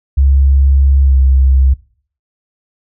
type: tone with pitch glide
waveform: sine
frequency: 68.4 to 66.26 Hz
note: C#2 to C2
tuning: -23 to +22 cents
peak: -6 dBFS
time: 0.17-1.74 s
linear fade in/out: 10 ms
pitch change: -55 cents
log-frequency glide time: 1.04-1.16 s
effects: noise-tail reverb RT60 0.5 s tail -20 dB re dry